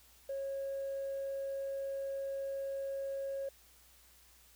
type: tone with tanh clipping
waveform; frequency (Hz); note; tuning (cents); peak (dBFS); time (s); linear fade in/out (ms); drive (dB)
triangle; 547; C#5; -23; -36; 0.29-3.49; 5; 5
effects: added 60 Hz sine -67 dBFS peak until 4.55 s + white hiss -63 dBFS RMS until 4.55 s